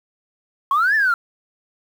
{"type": "exponential two-way sweep", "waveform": "sine", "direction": "up then down", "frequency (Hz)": [1068, 1800, 1348], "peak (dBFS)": -13, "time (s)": [0.71, 1.14], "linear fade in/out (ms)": 2, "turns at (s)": 0.95, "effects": ["tanh soft clip ceiling -10 dBFS", "7-bit"]}